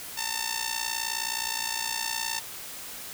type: tone with amplitude modulation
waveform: 5% pulse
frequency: 900 Hz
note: A5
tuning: 39 cents sharp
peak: -13 dBFS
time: 0.17-2.4 s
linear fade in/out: 10 ms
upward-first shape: sine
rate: 59.3 Hz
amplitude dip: 85%
effects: white hiss -40 dBFS RMS until 3.13 s